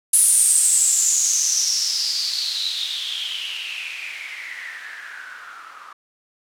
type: noise with low-pass filter sweep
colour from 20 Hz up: violet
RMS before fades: -22 dBFS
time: 0.13-5.93 s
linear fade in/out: 5 ms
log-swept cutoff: 10000 to 1200 Hz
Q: 8.4
effects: none